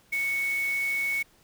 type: tone in noise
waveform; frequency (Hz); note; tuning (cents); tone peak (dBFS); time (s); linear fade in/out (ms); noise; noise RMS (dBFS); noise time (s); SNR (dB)
sine; 2217; C#7; 0; -25; 0.12-1.23; 10; white; -42; 0.12-1.23; +14
effects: pink hiss -61 dBFS RMS until 1.43 s